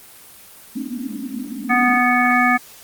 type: band-pass noise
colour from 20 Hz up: white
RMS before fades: -28 dBFS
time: 0.75-2 s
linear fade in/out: 10 ms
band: 210 to 290 Hz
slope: 96 dB/octave
type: harmonic tone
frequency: 246.9 Hz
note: B3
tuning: in tune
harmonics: 1 / 3 / 5 / 7 / 9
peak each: -19 / -19 / -19 / -19 / -19 dBFS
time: 1.69-2.58 s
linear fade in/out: 20 ms
effects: white hiss -43 dBFS RMS until 2.83 s + Opus 24 kbps